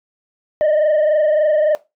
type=tone with frequency modulation; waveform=sine; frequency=610 Hz; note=D#5; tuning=34 cents flat; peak=-9 dBFS; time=0.61-1.75 s; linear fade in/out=0 ms; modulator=23.5 Hz; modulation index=0.92; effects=noise-tail reverb RT60 0.2 s tail -19 dB re dry + tanh soft clip ceiling -11 dBFS